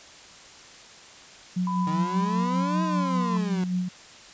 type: tone with tremolo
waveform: sine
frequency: 181.3 Hz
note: F#3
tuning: 35 cents flat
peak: -22 dBFS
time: 1.56-3.89 s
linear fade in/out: 10 ms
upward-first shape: sine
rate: 5.1 Hz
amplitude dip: 45%
type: tone with pitch glide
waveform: sine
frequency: 998 to 1023.1 Hz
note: B5 to C6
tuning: +18 to -39 cents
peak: -28 dBFS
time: 1.67-3.37 s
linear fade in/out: 2 ms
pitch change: +43 cents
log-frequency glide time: 2.48-2.99 s
type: exponential two-way sweep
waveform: 30% pulse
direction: up then down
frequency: 151.9 to 322.5 to 180.8 Hz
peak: -27 dBFS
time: 1.87-3.64 s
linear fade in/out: 2 ms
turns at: 2.83 s
effects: white hiss -47 dBFS RMS until 4.33 s + resampled to 16000 Hz